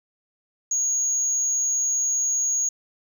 sine tone, 6645 Hz, G#8, in tune, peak -19 dBFS, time 0.71-2.69 s, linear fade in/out 5 ms, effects tanh soft clip ceiling -17 dBFS + 10-bit

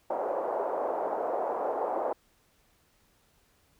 pink band-pass noise, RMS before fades -31 dBFS, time 0.1-2.13 s, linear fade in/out 5 ms, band 460 to 860 Hz, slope 24 dB/octave, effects pink hiss -67 dBFS RMS until 3.79 s

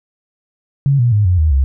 sine tone with pitch steps, 139.2 / 120.48 / 104.28 / 90.26 / 78.12 / 67.62 Hz, C#3 / B2 / G#2 / F#2 / D#2 / C#2, +8 / -42 / +8 / -42 / +8 / -42 cents, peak -9 dBFS, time 0.86-1.64 s, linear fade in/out 0 ms, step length 130 ms, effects none

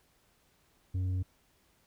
sine tone with tanh clipping, 92.5 Hz, F#2, in tune, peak -30 dBFS, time 0.94-1.23 s, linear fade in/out 10 ms, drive 5 dB, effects pink hiss -69 dBFS RMS until 1.86 s

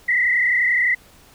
sine tone with frequency modulation, 1975.5 Hz, B6, in tune, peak -15 dBFS, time 0.08-0.95 s, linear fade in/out 10 ms, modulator 31.5 Hz, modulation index 2.5, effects pink hiss -50 dBFS RMS until 1.34 s

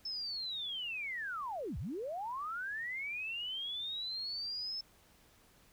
sine linear two-way sweep, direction down then up, 5290 to 55 to 5290 Hz, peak -37 dBFS, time 0.05-4.81 s, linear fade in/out 5 ms, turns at 1.78 s, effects pink hiss -65 dBFS RMS until 5.72 s

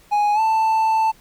triangle tone with pitch glide, 830 to 884.4 Hz, G#5 to A5, -1 to +9 cents, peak -13 dBFS, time 0.11-1.12 s, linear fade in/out 20 ms, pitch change +110 cents, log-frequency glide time 0.34-0.4 s, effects pink hiss -52 dBFS RMS until 1.2 s

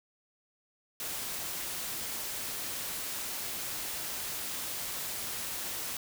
white noise, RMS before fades -37 dBFS, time 1-5.97 s, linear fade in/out 2 ms, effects none

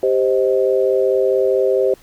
sine chord, C minor, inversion second, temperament just, 392.4 / 523.3 / 627.9 Hz, G4 / C5 / Eb5, +2 / 0 / +16 cents, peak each -16 / -16 / -22 dBFS, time 0.03-1.94 s, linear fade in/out 2 ms, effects pink hiss -49 dBFS RMS until 2.02 s

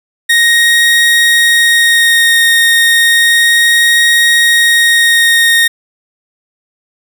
30% pulse tone with vibrato, 1864.7 Hz, A#6, in tune, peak -3 dBFS, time 0.29-5.68 s, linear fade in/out 10 ms, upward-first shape sine, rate 0.32 Hz, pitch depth 10 cents each way, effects none

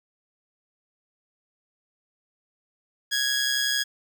15% pulse tone with amplitude modulation, 1661.2 Hz, G#6, in tune, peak -14 dBFS, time 3.11-3.84 s, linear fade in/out 20 ms, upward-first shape sine, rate 131 Hz, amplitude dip 45%, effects none

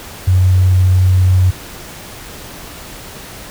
sine tone, 92.4 Hz, F#2, 2 cents flat, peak -7 dBFS, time 0.27-1.51 s, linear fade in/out 10 ms, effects pink hiss -32 dBFS RMS until 3.5 s

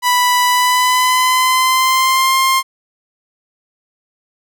sawtooth tone with pitch glide, 987.8 to 1058.7 Hz, B5 to C6, 0 to +20 cents, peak -7 dBFS, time 0.02-2.63 s, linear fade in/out 50 ms, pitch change +120 cents, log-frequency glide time 0.47-2.36 s, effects none

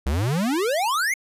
square exponential sweep, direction up, 61.74 to 2217 Hz, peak -21 dBFS, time 0.06-1.14 s, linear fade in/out 5 ms, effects resampled to 32000 Hz

